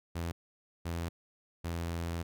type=tone bursts at uneven times; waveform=sawtooth; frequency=84.4 Hz; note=E2; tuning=41 cents sharp; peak=-30 dBFS; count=3; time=0.15-0.32 / 0.85-1.09 / 1.64-2.23 s; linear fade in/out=10 ms; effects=none